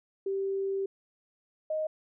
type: tone pair in turn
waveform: sine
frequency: 390 / 623 Hz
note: G4 / D#5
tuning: -9 / +2 cents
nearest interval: minor sixth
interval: 811 cents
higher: second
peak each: -28 dBFS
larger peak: neither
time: 0.26-0.86 / 1.7-1.87 s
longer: first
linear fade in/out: 5 ms
effects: none